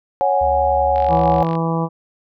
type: chord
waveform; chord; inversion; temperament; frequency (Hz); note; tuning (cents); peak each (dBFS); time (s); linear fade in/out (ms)
sine; C# suspended fourth; none; equal; 554.4 / 740 / 830.6; C#5 / F#5 / G#5; 0 / 0 / 0; -18; 0.21-1.43; 0
type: tone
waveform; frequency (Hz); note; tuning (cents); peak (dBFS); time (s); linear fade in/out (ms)
triangle; 72.7; D2; -17; -23; 0.41-1.42; 5
type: click train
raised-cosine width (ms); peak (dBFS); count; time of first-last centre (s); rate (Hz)
0.3; -18; 29; 0.96-1.553; 47.2
type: harmonic tone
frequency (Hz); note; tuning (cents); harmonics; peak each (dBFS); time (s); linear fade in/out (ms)
164.81; E3; 0; 1 / 2 / 3 / 4 / 5 / 6 / 7; -19 / -26 / -25 / -30 / -27 / -27 / -30; 1.08-1.89; 50
effects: none